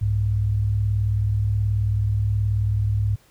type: tone pair together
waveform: sine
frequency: 65.14 / 103.83 Hz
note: C2 / G#2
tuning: -7 / 0 cents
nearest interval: minor sixth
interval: 807 cents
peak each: -26 / -19 dBFS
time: 0.01-3.16 s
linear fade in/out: 10 ms
effects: pink hiss -57 dBFS RMS until 3.3 s